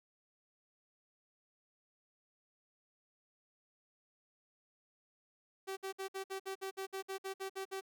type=tone bursts; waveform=sawtooth; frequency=385.3 Hz; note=G4; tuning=30 cents flat; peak=-35 dBFS; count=14; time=5.67-7.811 s; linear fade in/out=20 ms; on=100 ms; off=57 ms; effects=none